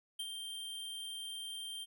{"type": "tone with ADSR envelope", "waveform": "square", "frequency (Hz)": 3162, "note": "G7", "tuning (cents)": 14, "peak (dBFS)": -37, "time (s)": [0.19, 1.86], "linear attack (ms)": 8, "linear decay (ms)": 50, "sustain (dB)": -5, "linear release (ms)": 32, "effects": []}